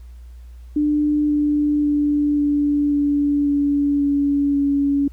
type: tone with pitch steps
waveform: sine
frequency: 297.2 / 295 / 292.8 / 290.6 / 288.4 / 286.2 / 284.1 / 282 Hz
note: D4 / D4 / D4 / D4 / D4 / D4 / C#4 / C#4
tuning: +21 / +8 / -5 / -18 / -31 / -45 / +43 / +30 cents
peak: -15 dBFS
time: 0.76-5.08 s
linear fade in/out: 5 ms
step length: 540 ms
effects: added 60 Hz sine -36 dBFS peak until 5.12 s + pink hiss -60 dBFS RMS until 5.12 s